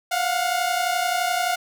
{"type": "tone pair together", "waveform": "sawtooth", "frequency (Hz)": [698.5, 730.1], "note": ["F5", "F#5"], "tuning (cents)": [0, -23], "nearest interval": "minor second", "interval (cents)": 77, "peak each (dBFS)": [-20, -20], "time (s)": [0.11, 1.56], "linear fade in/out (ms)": 10, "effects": []}